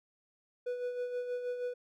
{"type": "tone with tremolo", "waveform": "triangle", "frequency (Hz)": 492.4, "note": "B4", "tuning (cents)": -5, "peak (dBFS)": -30, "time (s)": [0.66, 1.74], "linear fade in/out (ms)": 10, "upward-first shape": "sine", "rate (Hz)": 6.3, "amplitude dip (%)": 50, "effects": []}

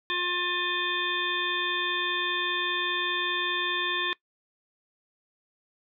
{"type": "harmonic tone", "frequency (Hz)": 355, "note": "F4", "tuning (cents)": 28, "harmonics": [1, 3, 5, 7, 9, 10], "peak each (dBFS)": [-36, -33, -31, -34, -36, -31], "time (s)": [0.1, 4.13], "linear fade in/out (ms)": 0, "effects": ["noise-tail reverb RT60 0.1 s tail -21 dB re dry"]}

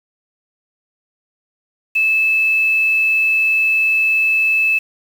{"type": "tone with quantisation", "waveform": "sine", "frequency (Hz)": 2617, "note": "E7", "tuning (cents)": -13, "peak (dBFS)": -12, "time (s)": [1.95, 4.79], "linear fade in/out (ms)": 10, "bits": 6, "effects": []}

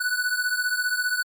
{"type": "beating tone pair", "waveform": "square", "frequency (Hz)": [1480, 1495], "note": ["F#6", "F#6"], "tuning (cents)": [0, 17], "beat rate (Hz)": 15, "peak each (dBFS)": [-25, -28], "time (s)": [0, 1.23], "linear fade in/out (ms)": 10, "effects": ["MP3 96 kbps"]}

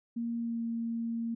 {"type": "tone with pitch glide", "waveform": "sine", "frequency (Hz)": [233.4, 230.6], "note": ["A#3", "A#3"], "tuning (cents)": [2, -19], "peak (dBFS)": -31, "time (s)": [0.16, 1.35], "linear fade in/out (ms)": 10, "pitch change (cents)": -21, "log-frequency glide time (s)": [0.38, 0.62], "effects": []}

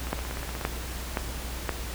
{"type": "two click trains", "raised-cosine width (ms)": 0.5, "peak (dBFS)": [-20, -11], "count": [10, 4], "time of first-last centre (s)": [[0.07, 0.612], [0.13, 1.692]], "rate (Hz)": [16.6, 1.92], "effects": ["added 60 Hz sine -35 dBFS peak until 1.94 s", "pink hiss -38 dBFS RMS until 1.94 s"]}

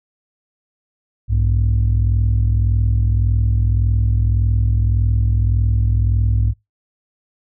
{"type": "tone pair together", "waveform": "sine", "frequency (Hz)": [61.5, 103.25], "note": ["B1", "G#2"], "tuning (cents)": [-7, -10], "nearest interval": "major sixth", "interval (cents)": 897, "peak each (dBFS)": -14, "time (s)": [1.28, 6.54], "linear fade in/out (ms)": 50, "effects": ["noise-tail reverb RT60 0.2 s tail -25 dB re dry", "tanh soft clip ceiling -9 dBFS"]}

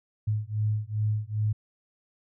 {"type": "beating tone pair", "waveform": "sine", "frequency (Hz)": [105.6, 108.1], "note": ["G#2", "A2"], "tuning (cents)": [29, -30], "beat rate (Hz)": 2.5, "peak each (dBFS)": -28, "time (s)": [0.27, 1.53], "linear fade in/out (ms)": 10, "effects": []}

